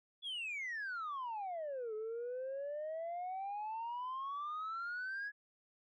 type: exponential two-way sweep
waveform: sine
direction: down then up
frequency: 3459 to 425.7 to 1692 Hz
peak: -37 dBFS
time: 0.22-5.32 s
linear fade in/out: 50 ms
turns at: 1.94 s
effects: tanh soft clip ceiling -37 dBFS